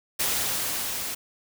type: noise with level ramp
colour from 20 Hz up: white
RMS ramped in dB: -25 to -32 dBFS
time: 0.19-1.15 s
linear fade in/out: 10 ms
effects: none